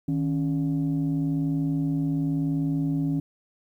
sine tone pair together, 156.3 / 277.2 Hz, D#3 / C#4, +8 / 0 cents, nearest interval minor seventh, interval 992 cents, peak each -24 / -24 dBFS, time 0.08-3.2 s, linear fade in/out 5 ms, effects tanh soft clip ceiling -18 dBFS + 10-bit

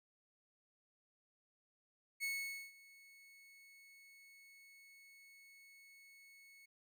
40% pulse tone with ADSR envelope, 2203 Hz, C#7, 11 cents flat, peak -36 dBFS, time 2.2-6.66 s, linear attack 36 ms, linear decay 480 ms, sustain -23 dB, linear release 10 ms, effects none

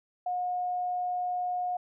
sine tone, 721 Hz, F#5, 45 cents flat, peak -28 dBFS, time 0.26-1.77 s, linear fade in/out 5 ms, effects none

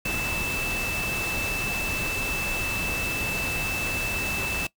sine tone in noise, 2637 Hz, E7, in tune, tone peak -28 dBFS, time 0.05-4.67 s, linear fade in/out 5 ms, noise pink, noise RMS -31 dBFS, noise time 0.05-4.67 s, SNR 0 dB, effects noise-tail reverb RT60 0.1 s tail -20 dB re dry

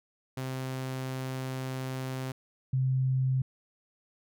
sawtooth / sine tone pair in turn, 130.7 / 130.7 Hz, C3 / C3, -1 / -1 cents, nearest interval unison, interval 0 cents, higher neither, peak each -29 / -24 dBFS, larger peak second, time 0.37-2.32 / 2.73-3.42 s, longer first, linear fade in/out 5 ms, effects none

